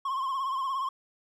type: tone with vibrato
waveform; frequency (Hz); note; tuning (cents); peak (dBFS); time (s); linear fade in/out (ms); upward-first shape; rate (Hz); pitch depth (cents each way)
triangle; 1069; C6; +37; -26; 0.05-0.89; 5; triangle; 17; 82
effects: none